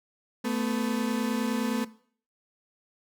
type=tone pair together; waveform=35% pulse; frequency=220.3 / 250 Hz; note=A3 / B3; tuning=+2 / +21 cents; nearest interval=major second; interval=219 cents; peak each=-28 dBFS; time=0.44-1.85 s; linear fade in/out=10 ms; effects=noise-tail reverb RT60 0.5 s tail -18 dB re dry